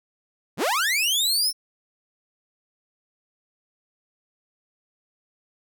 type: linear sweep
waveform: sawtooth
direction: up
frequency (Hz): 92.5 to 5420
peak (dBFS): -17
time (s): 0.57-1.53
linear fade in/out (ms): 50
effects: none